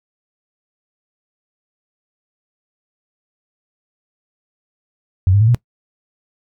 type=tone with pitch steps; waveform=sine; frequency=93 / 101.42 / 110.6 / 120.61 Hz; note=F#2 / G#2 / A2 / B2; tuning=+9 / -41 / +9 / -41 cents; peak=-9 dBFS; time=5.27-5.546 s; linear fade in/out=0 ms; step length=69 ms; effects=noise-tail reverb RT60 0.1 s tail -21 dB re dry